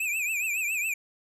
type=tone with vibrato; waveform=square; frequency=2504 Hz; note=D#7; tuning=10 cents sharp; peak=-27 dBFS; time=0-0.94 s; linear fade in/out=5 ms; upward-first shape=triangle; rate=7.2 Hz; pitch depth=140 cents each way; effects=resampled to 32000 Hz